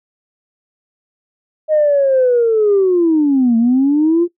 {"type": "linear two-way sweep", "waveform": "sine", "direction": "down then up", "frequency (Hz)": [626, 224.9, 353.3], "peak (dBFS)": -8, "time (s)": [1.68, 4.28], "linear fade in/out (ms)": 50, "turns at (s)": 3.57, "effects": ["noise-tail reverb RT60 0.1 s tail -18 dB re dry", "tanh soft clip ceiling -5 dBFS"]}